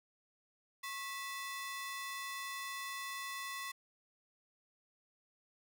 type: ring-modulated tone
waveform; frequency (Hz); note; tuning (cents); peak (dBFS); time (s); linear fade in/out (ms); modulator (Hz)
sawtooth; 1529; G6; -44; -34; 0.83-3.72; 10; 438
effects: none